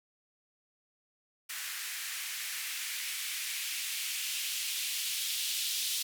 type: noise with band-pass filter sweep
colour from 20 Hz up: violet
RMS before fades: -36 dBFS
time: 1.49-6.03 s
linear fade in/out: 10 ms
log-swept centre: 1700 to 3400 Hz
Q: 1.8
effects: none